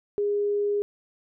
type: tone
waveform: sine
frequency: 410 Hz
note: G#4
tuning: 22 cents flat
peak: -22 dBFS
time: 0.18-0.82 s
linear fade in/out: 0 ms
effects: none